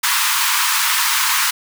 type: high-pass noise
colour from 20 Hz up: pink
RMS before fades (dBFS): -17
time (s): 0.03-1.51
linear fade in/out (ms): 10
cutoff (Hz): 910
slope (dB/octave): 96
effects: none